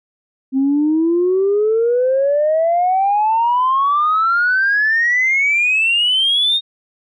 sine exponential sweep, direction up, 261.6 to 3728 Hz, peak -11 dBFS, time 0.52-6.61 s, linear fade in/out 50 ms, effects tanh soft clip ceiling -8 dBFS

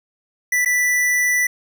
square tone with dropouts, 1975.5 Hz, B6, in tune, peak -16 dBFS, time 0.52-1.47 s, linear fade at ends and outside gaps 5 ms, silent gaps 0.649-0.658 s, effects none

